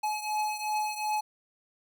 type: beating tone pair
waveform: square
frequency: 850 / 852.7 Hz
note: G#5 / G#5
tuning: +40 / +45 cents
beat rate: 2.7 Hz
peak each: -31 / -35 dBFS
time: 0.03-1.21 s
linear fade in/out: 10 ms
effects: none